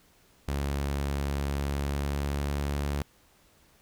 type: tone with pitch glide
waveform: sawtooth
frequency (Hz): 70.3 to 71.49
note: C#2 to D2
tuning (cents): +25 to -46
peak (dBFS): -24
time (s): 0.48-3.02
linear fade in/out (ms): 0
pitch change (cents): +29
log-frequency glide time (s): 1.4-2.69
effects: pink hiss -62 dBFS RMS until 3.81 s